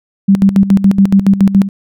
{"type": "tone with tremolo", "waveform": "sine", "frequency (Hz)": 196, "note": "G3", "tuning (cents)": 0, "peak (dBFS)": -3, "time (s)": [0.28, 1.69], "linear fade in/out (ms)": 10, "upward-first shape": "square", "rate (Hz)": 7.1, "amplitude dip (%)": 75, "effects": []}